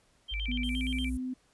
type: tone with vibrato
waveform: sine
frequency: 2712 Hz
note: E7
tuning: 49 cents sharp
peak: -35 dBFS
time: 0.28-1.1 s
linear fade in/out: 20 ms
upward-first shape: square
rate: 8.5 Hz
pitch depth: 260 cents each way
type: linear sweep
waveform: sine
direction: up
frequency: 51.2 to 62 Hz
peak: -32 dBFS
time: 0.31-1.18 s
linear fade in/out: 20 ms
type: tone with pitch glide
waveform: sine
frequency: 246.9 to 255.6 Hz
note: B3 to C4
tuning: 0 to -40 cents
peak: -32 dBFS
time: 0.48-1.34 s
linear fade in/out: 10 ms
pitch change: +60 cents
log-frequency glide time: 0.7-0.77 s
type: high-pass noise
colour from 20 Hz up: white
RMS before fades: -48 dBFS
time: 0.64-1.17 s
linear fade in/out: 0 ms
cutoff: 9300 Hz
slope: 24 dB/octave
effects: pink hiss -67 dBFS RMS until 1.53 s + resampled to 24000 Hz